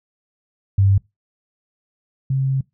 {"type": "tone pair in turn", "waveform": "sine", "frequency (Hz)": [98, 134.16], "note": ["G2", "C3"], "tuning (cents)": [0, 44], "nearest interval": "perfect fourth", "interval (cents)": 544, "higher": "second", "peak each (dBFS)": [-11, -16], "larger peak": "first", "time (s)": [[0.78, 0.98], [2.3, 2.61]], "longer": "second", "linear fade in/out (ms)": 5, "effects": ["noise-tail reverb RT60 0.2 s tail -23 dB re dry"]}